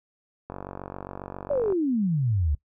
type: click train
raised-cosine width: 1 ms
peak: -21 dBFS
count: 59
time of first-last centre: 0.5-1.724 s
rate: 47.4 Hz
type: exponential sweep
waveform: sine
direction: down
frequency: 599 to 68 Hz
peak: -21 dBFS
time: 1.5-2.55 s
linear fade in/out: 5 ms
effects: noise-tail reverb RT60 0.1 s tail -20 dB re dry